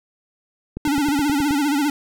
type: click train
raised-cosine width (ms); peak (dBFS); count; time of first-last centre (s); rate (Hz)
3; -15; 8; 0.77-1.508; 9.48
type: tone with vibrato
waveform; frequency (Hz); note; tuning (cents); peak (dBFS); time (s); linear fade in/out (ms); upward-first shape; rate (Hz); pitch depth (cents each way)
square; 288.4; D4; -31; -18; 0.85-1.9; 2; sine; 15; 94
effects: none